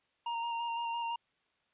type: tone with vibrato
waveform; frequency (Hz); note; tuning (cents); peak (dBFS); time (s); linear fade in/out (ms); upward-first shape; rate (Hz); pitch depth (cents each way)
square; 932.3; A#5; 0; -34; 0.26-1.16; 5; square; 5.9; 14
effects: white hiss -75 dBFS RMS until 1.73 s + resampled to 8000 Hz